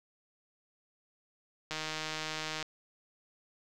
click train, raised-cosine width 0.2 ms, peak -19 dBFS, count 144, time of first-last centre 1.71-2.627 s, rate 156 Hz, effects none

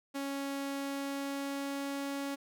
sawtooth tone with pitch glide, 277.2 to 278.8 Hz, C#4 to C#4, 0 to +10 cents, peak -31 dBFS, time 0.14-2.36 s, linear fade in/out 20 ms, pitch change +10 cents, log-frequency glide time 0.68-1.94 s, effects none

